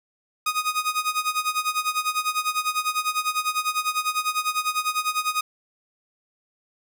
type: tone with tremolo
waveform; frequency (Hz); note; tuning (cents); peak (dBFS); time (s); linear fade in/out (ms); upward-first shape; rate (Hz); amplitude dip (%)
sawtooth; 1244.5; D#6; 0; -16; 0.46-5.41; 5; sine; 10; 85
effects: none